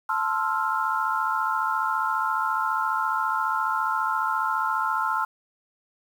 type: chord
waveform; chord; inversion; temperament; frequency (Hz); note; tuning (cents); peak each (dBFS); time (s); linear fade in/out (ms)
sine; F major seventh; first; equal with one note detuned; 880 / 1046.5 / 1322.3 / 1396.9; A5 / C6 / E6 / F6; 0 / 0 / +5 / 0; -28; 0.09-5.25; 5
effects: 8-bit